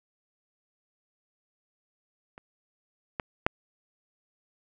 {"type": "clicks", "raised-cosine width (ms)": 0.5, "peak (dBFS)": [-30, -15, -6], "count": 3, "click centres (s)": [2.379, 3.198, 3.465], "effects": []}